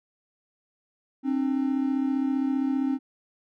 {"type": "tone pair together", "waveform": "triangle", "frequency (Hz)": [265.9, 301.1], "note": ["C4", "D4"], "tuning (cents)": [28, 43], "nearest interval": "major second", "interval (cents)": 215, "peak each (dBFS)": [-22, -27], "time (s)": [1.23, 2.99], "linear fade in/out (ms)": 50, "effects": []}